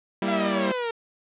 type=chord; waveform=sawtooth; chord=E diminished; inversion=first; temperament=equal; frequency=196 / 233.1 / 329.6 Hz; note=G3 / Bb3 / E4; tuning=0 / 0 / 0 cents; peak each=-22 / -27 / -26 dBFS; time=0.22-0.72 s; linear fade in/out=2 ms
type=exponential sweep; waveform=sawtooth; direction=down; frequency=690 to 452.9 Hz; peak=-22 dBFS; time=0.28-0.91 s; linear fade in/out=5 ms
effects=resampled to 8000 Hz + 9-bit